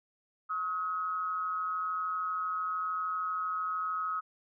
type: tone with amplitude modulation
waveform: sine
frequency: 1274 Hz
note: D#6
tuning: 41 cents sharp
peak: -28 dBFS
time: 0.49-4.21 s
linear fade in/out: 20 ms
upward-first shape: sine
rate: 173 Hz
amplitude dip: 55%
effects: none